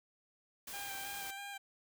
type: noise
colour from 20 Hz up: white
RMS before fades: -46 dBFS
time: 0.67-1.31 s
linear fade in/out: 5 ms
type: tone with vibrato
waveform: 15% pulse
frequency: 795 Hz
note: G5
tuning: 24 cents sharp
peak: -37 dBFS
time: 0.73-1.58 s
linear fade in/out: 10 ms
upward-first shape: square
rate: 3.1 Hz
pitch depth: 18 cents each way
effects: none